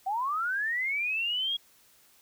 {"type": "linear sweep", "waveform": "sine", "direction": "up", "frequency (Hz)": [740, 3325], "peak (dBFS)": -27, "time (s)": [0.06, 1.57], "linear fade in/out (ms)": 10, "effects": ["white hiss -61 dBFS RMS until 2.21 s"]}